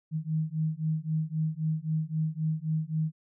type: beating tone pair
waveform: sine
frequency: 155.56 / 159.36 Hz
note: D#3 / D#3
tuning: 0 / +42 cents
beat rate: 3.8 Hz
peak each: -30 dBFS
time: 0.11-3.12 s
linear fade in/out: 50 ms
effects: none